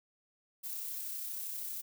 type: noise with amplitude modulation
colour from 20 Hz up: violet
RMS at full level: -39 dBFS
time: 0.63-1.82 s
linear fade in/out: 20 ms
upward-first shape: sine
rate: 32.6 Hz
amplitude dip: 25%
effects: none